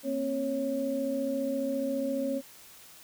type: tone cluster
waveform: sine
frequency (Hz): 234 / 268.6 / 551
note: A#3 / C4 / C#5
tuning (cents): +7 / +46 / -11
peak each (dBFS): -37 / -31 / -31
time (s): 0.03-2.42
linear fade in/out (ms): 50
effects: white hiss -52 dBFS RMS until 3.03 s